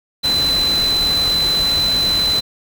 sine tone in noise, 4026 Hz, B7, 33 cents sharp, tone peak -14 dBFS, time 0.23-2.41 s, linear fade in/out 20 ms, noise pink, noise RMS -25 dBFS, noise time 0.23-2.41 s, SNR +8 dB, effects none

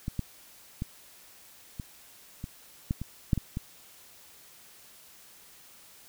clicks, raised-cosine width 5 ms, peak -19 / -17 / -19 / -23 / -23 / -15 / -22 / -10 / -17 / -19 dBFS, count 10, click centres 0.081 / 0.193 / 0.821 / 1.798 / 2.441 / 2.909 / 3.016 / 3.332 / 3.377 / 3.571 s, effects white hiss -54 dBFS RMS until 6.08 s

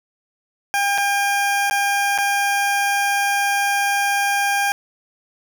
20% pulse tone with dropouts, 803 Hz, G5, 41 cents sharp, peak -12 dBFS, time 0.74-4.72 s, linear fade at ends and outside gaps 0 ms, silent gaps 0.978-0.982 / 1.698-1.71 / 2.178-2.185 s, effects none

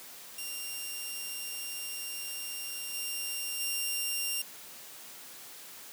10% pulse tone with level steps, 2783 Hz, F7, 7 cents flat, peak -28 / -25 / -22 dBFS, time 0.38-4.42 s, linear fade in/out 5 ms, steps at 2.93 / 3.59 s, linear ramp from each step 20 ms, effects white hiss -48 dBFS RMS until 5.92 s + high-pass 150 Hz 12 dB/octave

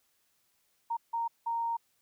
sine tone bursts at uneven times, 927 Hz, A#5, 10 cents flat, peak -29 dBFS, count 3, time 0.9-0.97 / 1.13-1.28 / 1.46-1.77 s, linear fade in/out 10 ms, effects white hiss -73 dBFS RMS until 2.01 s

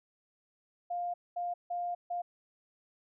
sine tone bursts at uneven times, 703 Hz, F5, 11 cents sharp, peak -32 dBFS, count 4, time 0.9-1.14 / 1.36-1.54 / 1.7-1.95 / 2.1-2.22 s, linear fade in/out 10 ms, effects none

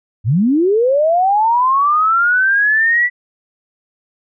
sine linear sweep, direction up, 92.5 to 1975.5 Hz, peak -10 dBFS, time 0.24-3.1 s, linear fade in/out 50 ms, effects none

